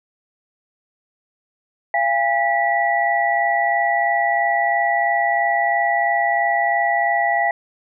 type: tone cluster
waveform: sine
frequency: 687 / 810 / 1951 Hz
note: F5 / G#5 / B6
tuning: -29 / -43 / -22 cents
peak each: -20 dBFS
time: 1.94-7.51 s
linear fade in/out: 2 ms
effects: none